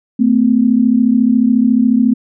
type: tone pair together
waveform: sine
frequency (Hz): 222.1 / 256.2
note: A3 / C4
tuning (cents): +16 / -36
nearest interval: major second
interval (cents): 248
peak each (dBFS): -11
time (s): 0.19-2.14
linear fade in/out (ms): 10
effects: none